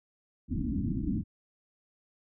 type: low-pass noise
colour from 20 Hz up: white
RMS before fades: -31 dBFS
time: 0.48-1.24 s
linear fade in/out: 50 ms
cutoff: 310 Hz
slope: 96 dB/octave
effects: none